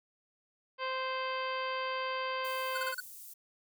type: harmonic tone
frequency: 521 Hz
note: C5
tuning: 7 cents flat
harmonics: 1 / 2 / 3 / 4 / 5 / 6 / 7 / 8 / 9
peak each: -38 / -36 / -42 / -44 / -44 / -45 / -55 / -58 / -49 dBFS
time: 0.78-2.95 s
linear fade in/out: 50 ms
type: high-pass noise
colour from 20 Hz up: white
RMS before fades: -49 dBFS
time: 2.44-3.34 s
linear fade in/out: 10 ms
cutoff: 8400 Hz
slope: 12 dB/octave
type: tone bursts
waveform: square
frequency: 1480 Hz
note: F#6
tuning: in tune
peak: -35 dBFS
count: 5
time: 2.75-3.004 s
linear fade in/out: 5 ms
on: 26 ms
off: 31 ms
effects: none